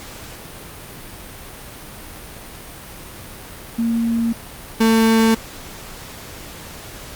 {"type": "tone pair in turn", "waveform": ["sine", "35% pulse"], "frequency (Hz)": [230.7, 224.3], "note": ["A#3", "A3"], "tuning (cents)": [-18, 34], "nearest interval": "unison", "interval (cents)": 48, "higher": "first", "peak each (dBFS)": [-16, -10], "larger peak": "second", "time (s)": [[3.78, 4.33], [4.8, 5.35]], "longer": "neither", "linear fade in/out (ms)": 10, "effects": ["pink hiss -36 dBFS RMS until 7.15 s", "Opus 48 kbps"]}